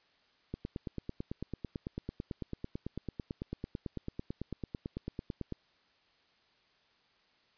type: click train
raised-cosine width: 3 ms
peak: -24 dBFS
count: 46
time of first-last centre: 0.54-5.523 s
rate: 9.03 Hz
effects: white hiss -69 dBFS RMS until 7.57 s + resampled to 11025 Hz